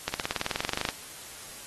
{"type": "accelerating click train", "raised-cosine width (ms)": 0.2, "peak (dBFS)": -10, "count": 18, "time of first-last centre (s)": [0.08, 0.888], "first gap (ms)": 60, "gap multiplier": 0.97, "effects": ["white hiss -44 dBFS RMS until 1.66 s", "AAC 32 kbps"]}